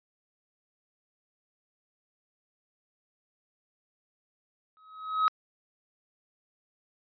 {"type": "tone with exponential growth", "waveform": "triangle", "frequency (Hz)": 1274, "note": "D#6", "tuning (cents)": 41, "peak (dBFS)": -17, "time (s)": [4.77, 5.28], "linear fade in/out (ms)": 0, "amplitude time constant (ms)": 110, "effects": ["resampled to 11025 Hz"]}